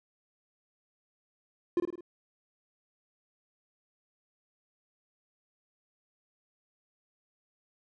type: tone with echo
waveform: triangle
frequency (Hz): 349.2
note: F4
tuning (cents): 0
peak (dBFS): -21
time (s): 1.77-1.8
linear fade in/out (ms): 2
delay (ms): 52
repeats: 4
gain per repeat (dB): -5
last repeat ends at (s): 2.008
effects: none